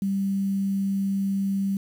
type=tone with quantisation; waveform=sine; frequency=196 Hz; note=G3; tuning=in tune; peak=-22 dBFS; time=0.02-1.77 s; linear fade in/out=2 ms; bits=8; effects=none